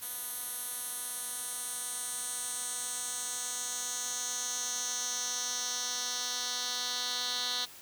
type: tone with band-pass filter sweep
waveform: 10% pulse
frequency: 246.9 Hz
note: B3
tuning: in tune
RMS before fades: -36 dBFS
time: 0.01-7.66 s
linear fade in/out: 20 ms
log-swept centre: 12000 to 4300 Hz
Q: 3.2
effects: white hiss -51 dBFS RMS until 7.81 s